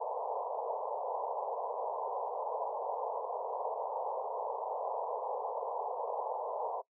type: band-pass noise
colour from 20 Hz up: white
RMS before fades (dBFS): -37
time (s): 0-6.82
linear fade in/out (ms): 20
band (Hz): 440 to 1000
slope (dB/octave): 96
effects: noise-tail reverb RT60 0.1 s tail -21 dB re dry